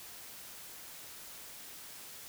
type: silence
effects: white hiss -49 dBFS RMS until 2.28 s